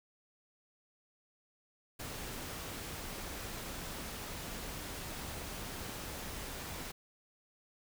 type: noise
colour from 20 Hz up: pink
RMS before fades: -43 dBFS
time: 1.99-6.92 s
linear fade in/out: 10 ms
effects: none